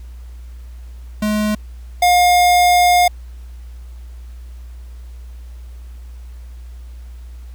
square tone pair in turn, 211.7 / 712.1 Hz, G#3 / F5, +33 / +33 cents, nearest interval octave + major sixth, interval 2100 cents, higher second, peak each -16 / -10 dBFS, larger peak second, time 1.22-1.55 / 2.02-3.08 s, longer second, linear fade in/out 5 ms, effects added 60 Hz sine -31 dBFS peak until 7.54 s + pink hiss -53 dBFS RMS until 7.54 s

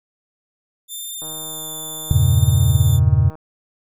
5% pulse tone with vibrato, 3565 Hz, A7, 22 cents sharp, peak -21 dBFS, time 0.88-3 s, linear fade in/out 50 ms, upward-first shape sine, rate 0.77 Hz, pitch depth 15 cents each way
click train, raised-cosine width 1 ms, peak -25 dBFS, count 336, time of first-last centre 1.22-3.354 s, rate 157 Hz
sine chord, E diminished seventh, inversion none, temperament equal with one note detuned, 82.41 / 98 / 116.54 / 138.11 Hz, E2 / G2 / Bb2 / Db3, 0 / 0 / 0 / -6 cents, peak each -17 dBFS, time 2.11-3.3 s, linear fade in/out 0 ms
effects none

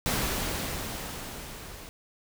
pink noise with level ramp, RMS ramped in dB -27 to -45 dBFS, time 0.06-1.89 s, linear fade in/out 0 ms, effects none

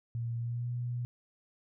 sine tone with pitch glide, 117.1 to 121.58 Hz, A#2 to B2, +8 to -27 cents, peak -32 dBFS, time 0.15-1.05 s, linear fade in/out 0 ms, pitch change +65 cents, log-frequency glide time 0.38-0.7 s, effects none

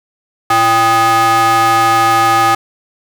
square ring-modulated tone, 226.7 Hz, A#3, 48 cents flat, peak -6 dBFS, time 0.5-2.55 s, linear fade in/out 5 ms, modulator 1020 Hz, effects 7-bit

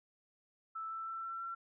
sine tone with pitch steps, 1318.5 / 1327.7 / 1336.9 / 1346.2 / 1355.6 Hz, E6 / E6 / E6 / E6 / E6, 0 / +12 / +24 / +36 / +48 cents, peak -39 dBFS, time 0.75-1.55 s, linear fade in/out 10 ms, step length 160 ms, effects none

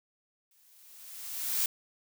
blue noise with exponential growth, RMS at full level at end -27 dBFS, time 0.51-1.66 s, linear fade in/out 2 ms, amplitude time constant 250 ms, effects none

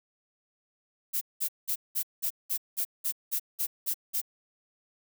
violet noise bursts, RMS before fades -29 dBFS, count 12, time 1.13-4.216 s, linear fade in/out 20 ms, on 83 ms, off 190 ms, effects none

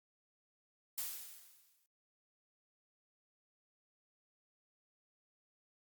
blue noise with exponential decay, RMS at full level -38 dBFS, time 0.98-1.86 s, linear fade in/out 0 ms, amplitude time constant 190 ms, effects Opus 48 kbps

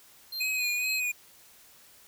square tone with tremolo, 4176 Hz, C8, 4 cents flat, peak -32 dBFS, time 0.32-1 s, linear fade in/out 5 ms, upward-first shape triangle, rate 3.7 Hz, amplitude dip 90%
square tone with vibrato, 2489 Hz, D#7, in tune, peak -28 dBFS, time 0.4-1.12 s, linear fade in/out 10 ms, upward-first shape sine, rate 2.4 Hz, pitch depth 38 cents each way
effects white hiss -56 dBFS RMS until 2.07 s

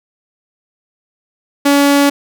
sawtooth tone, 283.3 Hz, C#4, 38 cents sharp, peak -4 dBFS, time 1.65-2.1 s, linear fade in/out 10 ms, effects none

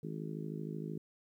harmonic tone, 53 Hz, G#1, 36 cents sharp, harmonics 3 / 4 / 5 / 6 / 7 / 8, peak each -41 / -45 / -48 / -48 / -48 / -49 dBFS, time 0.03-0.98 s, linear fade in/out 5 ms, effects 12-bit

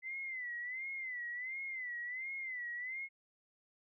sine tone with vibrato, 2028 Hz, B6, 45 cents sharp, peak -39 dBFS, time 0.02-3.09 s, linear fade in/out 50 ms, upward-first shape sine, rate 1.4 Hz, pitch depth 110 cents each way, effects none

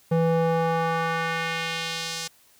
square tone with band-pass filter sweep, 164.81 Hz, E3, in tune, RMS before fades -25 dBFS, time 0.11-2.28 s, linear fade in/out 10 ms, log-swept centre 370 to 5900 Hz, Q 1.2, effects white hiss -58 dBFS RMS until 2.59 s

